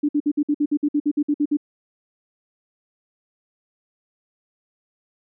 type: tone bursts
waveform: sine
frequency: 293.7 Hz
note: D4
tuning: in tune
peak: -16 dBFS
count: 14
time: 0.03-1.571 s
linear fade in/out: 10 ms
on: 59 ms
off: 55 ms
effects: none